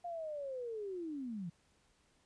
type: linear sweep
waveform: sine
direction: down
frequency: 708 to 160 Hz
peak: -39 dBFS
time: 0.04-1.5 s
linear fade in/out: 10 ms
effects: pink hiss -72 dBFS RMS until 2.25 s + resampled to 22050 Hz